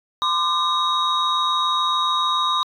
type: tone cluster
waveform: sine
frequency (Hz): 1031 / 1198 / 3781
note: C6 / D6 / A#7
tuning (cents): -26 / +34 / +24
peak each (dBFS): -21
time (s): 0.22-2.63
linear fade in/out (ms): 0
effects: tanh soft clip ceiling -12 dBFS